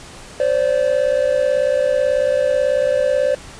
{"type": "tone pair together", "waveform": "triangle", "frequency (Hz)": [520, 578.2], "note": ["C5", "D5"], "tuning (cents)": [-11, -27], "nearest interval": "major second", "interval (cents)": 184, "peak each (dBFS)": -15, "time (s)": [0.4, 3.35], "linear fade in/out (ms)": 2, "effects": ["pink hiss -38 dBFS RMS until 3.59 s", "resampled to 22050 Hz"]}